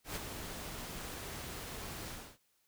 pink noise with ADSR envelope, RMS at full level -38 dBFS, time 0.04-2.38 s, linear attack 120 ms, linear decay 21 ms, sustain -6 dB, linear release 280 ms, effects white hiss -75 dBFS RMS until 2.67 s

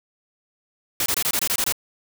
white noise bursts, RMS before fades -22 dBFS, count 9, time 1-1.724 s, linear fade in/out 2 ms, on 60 ms, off 23 ms, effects none

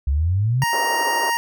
sine exponential sweep, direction up, 65.41 to 138.59 Hz, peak -16 dBFS, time 0.07-0.64 s, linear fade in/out 5 ms
25% pulse tone, 935 Hz, A#5, 5 cents sharp, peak -15 dBFS, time 0.62-1.37 s, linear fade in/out 0 ms
pink band-pass noise, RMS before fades -28 dBFS, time 0.73-1.3 s, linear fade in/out 2 ms, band 400 to 1100 Hz, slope 24 dB/octave
effects none

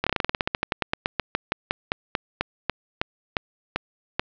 slowing click train, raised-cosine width 0.3 ms, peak -5 dBFS, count 29, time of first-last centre 0.04-4.195 s, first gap 26 ms, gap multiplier 1.11, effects low-pass 4000 Hz 12 dB/octave

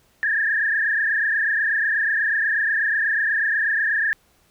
sine tone with frequency modulation, 1731 Hz, A6, 29 cents flat, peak -18 dBFS, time 0.23-4.13 s, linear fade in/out 0 ms, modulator 28.2 Hz, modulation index 3.2, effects pink hiss -60 dBFS RMS until 4.5 s

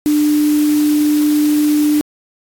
sine tone in noise, 298.3 Hz, D4, 27 cents sharp, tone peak -10 dBFS, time 0.06-2.01 s, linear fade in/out 0 ms, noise white, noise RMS -28 dBFS, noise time 0.06-2.01 s, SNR +15 dB, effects AAC 64 kbps

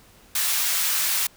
white high-pass noise, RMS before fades -23 dBFS, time 0.35-1.27 s, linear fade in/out 5 ms, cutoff 1100 Hz, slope 12 dB/octave, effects pink hiss -53 dBFS RMS until 1.36 s

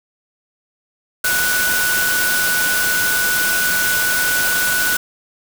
sine tone in noise, 1480 Hz, F#6, in tune, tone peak -17 dBFS, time 1.24-4.97 s, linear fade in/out 5 ms, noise white, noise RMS -20 dBFS, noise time 1.24-4.97 s, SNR 0 dB, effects none

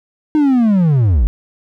triangle linear sweep, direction down, 311.1 to 44.99 Hz, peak -7 dBFS, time 0.35-1.27 s, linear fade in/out 0 ms, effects none

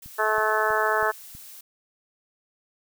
blue noise, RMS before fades -44 dBFS, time 0.02-1.61 s, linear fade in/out 5 ms
click train, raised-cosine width 5 ms, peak -33 dBFS, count 5, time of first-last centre 0.06-1.35 s, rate 3.1 Hz
harmonic tone, 216.2 Hz, A3, 30 cents flat, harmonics 2 / 3 / 4 / 5 / 6 / 7 / 8, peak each -28 / -28 / -28 / -28 / -28 / -28 / -28 dBFS, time 0.18-1.12 s, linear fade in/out 20 ms
effects none

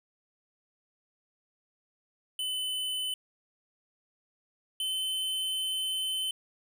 square tone pair in turn, 3021 / 3058 Hz, F#7 / G7, +35 / -44 cents, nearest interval unison, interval 21 cents, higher second, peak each -31 / -30 dBFS, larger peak second, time 2.39-3.14 / 4.8-6.31 s, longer second, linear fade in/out 2 ms, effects none

